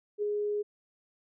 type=tone with ADSR envelope; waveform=sine; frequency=415.3 Hz; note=G#4; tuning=in tune; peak=-26 dBFS; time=0.18-0.63 s; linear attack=44 ms; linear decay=7 ms; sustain=-2 dB; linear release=20 ms; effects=none